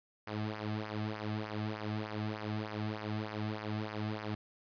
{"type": "tone with flanger", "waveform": "sawtooth", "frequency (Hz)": 107, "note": "A2", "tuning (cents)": -48, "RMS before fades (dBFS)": -38, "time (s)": [0.27, 4.35], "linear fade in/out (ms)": 5, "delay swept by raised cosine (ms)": [0.25, 2.15], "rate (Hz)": 3.3, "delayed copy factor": -0.8, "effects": ["resampled to 11025 Hz", "11-bit"]}